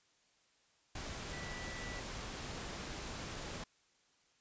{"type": "tone in noise", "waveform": "sine", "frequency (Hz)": 1964, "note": "B6", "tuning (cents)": -10, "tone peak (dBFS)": -48, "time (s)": [1.33, 2], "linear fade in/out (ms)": 5, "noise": "pink", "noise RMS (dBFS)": -44, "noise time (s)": [0.95, 3.64], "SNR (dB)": -7, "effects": ["white hiss -72 dBFS RMS until 4.4 s", "resampled to 16000 Hz"]}